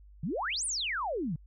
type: exponential two-way sweep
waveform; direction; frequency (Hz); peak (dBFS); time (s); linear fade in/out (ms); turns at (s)
sine; up then down; 136.4 to 9956 to 136.4; -30; 0.23-1.36; 5; 0.65
effects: added 50 Hz sine -51 dBFS peak until 1.46 s